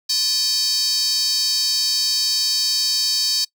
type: tone with high-pass filter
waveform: square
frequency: 349.2 Hz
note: F4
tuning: in tune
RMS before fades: -20 dBFS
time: 0.09-3.45 s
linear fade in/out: 10 ms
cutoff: 4800 Hz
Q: 8.9
effects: noise-tail reverb RT60 0.1 s tail -22 dB re dry

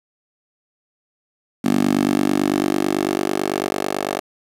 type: tone with high-pass filter sweep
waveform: 10% pulse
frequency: 49.02 Hz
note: G1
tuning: 1 cent sharp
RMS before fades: -20 dBFS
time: 1.64-4.2 s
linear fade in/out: 10 ms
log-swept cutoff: 240 to 480 Hz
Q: 2.9
effects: resampled to 32000 Hz + 7-bit

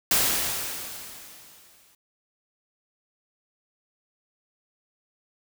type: noise with exponential decay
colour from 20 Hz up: white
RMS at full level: -20 dBFS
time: 0.11-1.95 s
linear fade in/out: 2 ms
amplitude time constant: 400 ms
effects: none

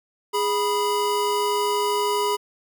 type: tone pair together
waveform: square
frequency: 413.4 / 982 Hz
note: G#4 / B5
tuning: -8 / -10 cents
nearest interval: octave + minor third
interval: 1498 cents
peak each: -24 / -24 dBFS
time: 0.33-2.37 s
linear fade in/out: 20 ms
effects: none

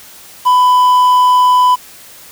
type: tone with quantisation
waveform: triangle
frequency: 998 Hz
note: B5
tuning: 18 cents sharp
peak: -4 dBFS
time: 0.45-1.76 s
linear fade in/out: 20 ms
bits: 5
effects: white hiss -37 dBFS RMS until 2.31 s

